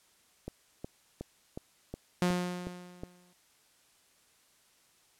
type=click train; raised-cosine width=2 ms; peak=-25 dBFS; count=8; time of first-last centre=0.48-3.035 s; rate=2.74 Hz
type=tone with exponential decay; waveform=sawtooth; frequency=178.6 Hz; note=F3; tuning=39 cents sharp; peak=-21 dBFS; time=2.22-3.33 s; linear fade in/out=0 ms; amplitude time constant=240 ms
effects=white hiss -66 dBFS RMS until 5.19 s + low-pass 11000 Hz 12 dB/octave